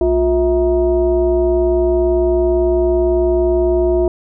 sine tone with frequency modulation, 355.8 Hz, F4, 32 cents sharp, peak -11 dBFS, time 0.01-4.08 s, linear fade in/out 2 ms, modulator 294 Hz, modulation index 0.87, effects none

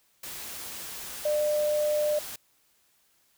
sine tone in noise, 599 Hz, D5, 34 cents sharp, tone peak -23 dBFS, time 1.25-2.19 s, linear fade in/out 5 ms, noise white, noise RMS -39 dBFS, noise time 0.23-2.36 s, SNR +13 dB, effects white hiss -67 dBFS RMS until 3.37 s

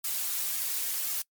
blue noise with flanger, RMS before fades -31 dBFS, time 0.04-1.22 s, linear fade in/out 5 ms, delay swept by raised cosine 2 to 5.4 ms, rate 1.9 Hz, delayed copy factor -0.75, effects noise-tail reverb RT60 0.1 s tail -24 dB re dry + MP3 96 kbps

